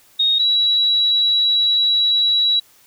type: tone pair in turn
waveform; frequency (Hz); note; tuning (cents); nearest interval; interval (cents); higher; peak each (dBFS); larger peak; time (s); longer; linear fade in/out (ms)
sine; 3729 / 3903; A#7 / B7; 0 / -21; minor second; 79; second; -13; neither; 0.19-0.39 / 0.39-2.6; second; 10
effects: white hiss -52 dBFS RMS until 2.86 s